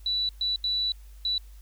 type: tone bursts at uneven times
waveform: sine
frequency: 3951 Hz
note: B7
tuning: in tune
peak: -24 dBFS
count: 4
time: 0.06-0.29 / 0.41-0.56 / 0.64-0.92 / 1.25-1.38 s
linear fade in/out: 2 ms
effects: added 50 Hz sine -44 dBFS peak until 1.61 s + white hiss -61 dBFS RMS until 1.61 s